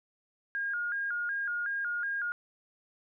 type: tone with vibrato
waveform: sine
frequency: 1521 Hz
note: F#6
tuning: 47 cents sharp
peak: -30 dBFS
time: 0.55-2.32 s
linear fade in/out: 0 ms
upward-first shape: square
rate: 2.7 Hz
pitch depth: 110 cents each way
effects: none